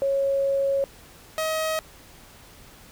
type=tone pair in turn; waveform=sine / sawtooth; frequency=550 / 633.5 Hz; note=C#5 / D#5; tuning=-14 / +31 cents; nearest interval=major second; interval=245 cents; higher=second; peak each=-20 dBFS; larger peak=neither; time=0.02-0.84 / 1.38-1.79 s; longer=first; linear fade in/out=0 ms; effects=pink hiss -49 dBFS RMS until 2.91 s